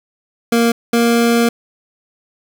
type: tone pair in turn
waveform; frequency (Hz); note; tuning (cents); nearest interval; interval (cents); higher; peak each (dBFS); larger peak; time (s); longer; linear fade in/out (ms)
25% pulse; 233.1 / 234.2; A#3 / A#3; 0 / +8; unison; 8; second; -7; neither; 0.52-0.72 / 0.93-1.49; second; 5
effects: none